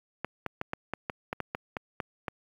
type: clicks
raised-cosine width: 0.5 ms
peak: -16 dBFS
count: 12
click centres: 0.246 / 0.463 / 0.614 / 0.734 / 0.936 / 1.098 / 1.329 / 1.403 / 1.549 / 1.768 / 2.002 / 2.282 s
effects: high-pass 80 Hz 12 dB/octave + 9-bit